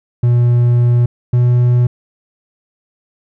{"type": "tone pair in turn", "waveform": "triangle", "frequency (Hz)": [120.7, 122.38], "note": ["B2", "B2"], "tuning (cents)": [-39, -15], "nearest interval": "unison", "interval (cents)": 24, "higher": "second", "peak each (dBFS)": -6, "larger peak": "neither", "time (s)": [[0.23, 1.06], [1.33, 1.87]], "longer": "first", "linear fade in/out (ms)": 5, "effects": []}